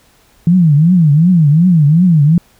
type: tone with vibrato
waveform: sine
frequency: 162.6 Hz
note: E3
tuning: 23 cents flat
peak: -5 dBFS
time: 0.47-2.38 s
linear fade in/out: 2 ms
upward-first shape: triangle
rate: 2.7 Hz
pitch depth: 260 cents each way
effects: pink hiss -50 dBFS RMS until 2.59 s